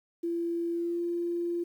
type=tone with pitch glide; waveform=sine; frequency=339.6 to 344.7 Hz; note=F4 to F4; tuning=-48 to -23 cents; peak=-28 dBFS; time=0.23-1.64 s; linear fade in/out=10 ms; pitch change=+25 cents; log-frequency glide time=0.72-1.02 s; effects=10-bit